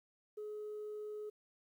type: tone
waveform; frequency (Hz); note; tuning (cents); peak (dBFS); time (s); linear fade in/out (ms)
sine; 422.8; G#4; +31; -40; 0.37-1.3; 10
effects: tanh soft clip ceiling -39 dBFS + 12-bit